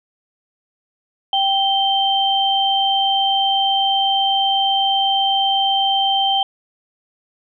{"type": "tone pair together", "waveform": "sine", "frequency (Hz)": [782, 3128], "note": ["G5", "G7"], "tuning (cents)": [-4, -4], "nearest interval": "2 octaves", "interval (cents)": 2400, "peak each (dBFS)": -17, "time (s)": [1.33, 6.43], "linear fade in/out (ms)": 2, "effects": []}